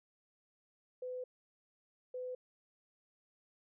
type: tone bursts at uneven times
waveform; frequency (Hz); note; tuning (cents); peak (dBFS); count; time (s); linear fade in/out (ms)
sine; 504; B4; +35; -39; 2; 1.02-1.24 / 2.14-2.35; 5
effects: none